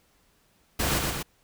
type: noise with echo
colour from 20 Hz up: pink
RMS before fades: -26 dBFS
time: 0.79-0.99 s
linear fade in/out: 10 ms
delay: 120 ms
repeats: 2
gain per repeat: -3 dB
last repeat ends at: 1.23 s
effects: pink hiss -65 dBFS RMS until 1.43 s